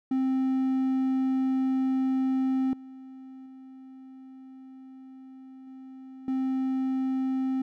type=tone with level steps; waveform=triangle; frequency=262.7 Hz; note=C4; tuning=7 cents sharp; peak=-21 / -40 / -42 / -40 / -23 dBFS; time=0.11-7.62 s; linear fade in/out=5 ms; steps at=2.73 / 3.46 / 5.67 / 6.28 s; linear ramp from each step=2 ms; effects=none